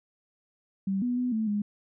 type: tone with pitch steps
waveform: sine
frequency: 193.9 / 245.2 / 248.9 / 219.9 / 206.7 Hz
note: G3 / B3 / B3 / A3 / G#3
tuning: -19 / -12 / +14 / -1 / -8 cents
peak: -25 dBFS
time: 0.87-1.62 s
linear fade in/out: 5 ms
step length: 150 ms
effects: none